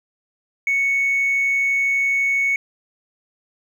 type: tone with hard clipping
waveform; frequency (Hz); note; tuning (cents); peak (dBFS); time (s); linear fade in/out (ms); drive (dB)
triangle; 2217; C#7; 0; -16; 0.67-2.56; 2; 2
effects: none